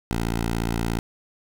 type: tone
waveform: 10% pulse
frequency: 57 Hz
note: A#1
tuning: 38 cents flat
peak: -15 dBFS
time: 0.11-0.99 s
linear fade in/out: 0 ms
effects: none